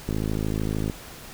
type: click train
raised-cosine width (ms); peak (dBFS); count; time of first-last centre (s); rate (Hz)
3; -14; 44; 0.09-0.898; 53.2
effects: pink hiss -42 dBFS RMS until 1.33 s